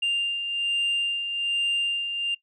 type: beating tone pair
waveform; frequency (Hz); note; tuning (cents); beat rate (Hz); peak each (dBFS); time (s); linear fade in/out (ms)
sine; 2794 / 2795.2; F7 / F7; 0 / +1; 1.2; -30 / -22; 0.02-2.35; 10
effects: noise-tail reverb RT60 0.1 s tail -21 dB re dry + tanh soft clip ceiling -20 dBFS